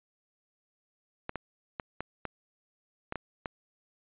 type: clicks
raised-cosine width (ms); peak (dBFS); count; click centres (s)
0.5; -19; 8; 1.294 / 1.357 / 1.798 / 2.006 / 2.253 / 3.124 / 3.157 / 3.458
effects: resampled to 8000 Hz